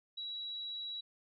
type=tone; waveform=sine; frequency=3895 Hz; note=B7; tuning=25 cents flat; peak=-39 dBFS; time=0.17-1.01 s; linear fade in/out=10 ms; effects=none